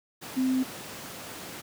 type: tone in noise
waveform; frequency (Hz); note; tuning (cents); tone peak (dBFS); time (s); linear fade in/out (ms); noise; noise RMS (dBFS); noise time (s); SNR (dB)
sine; 259.5; C4; -14; -22; 0.36-0.64; 20; pink; -40; 0.21-1.62; +15
effects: high-pass 150 Hz 12 dB/octave